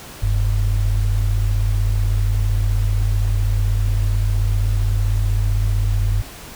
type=tone pair together; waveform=sine; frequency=44.69 / 100.4 Hz; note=F1 / G2; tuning=+41 / +42 cents; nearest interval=octave + major second; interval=1401 cents; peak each=-17 / -18 dBFS; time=0.22-6.22 s; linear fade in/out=10 ms; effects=pink hiss -37 dBFS RMS until 6.55 s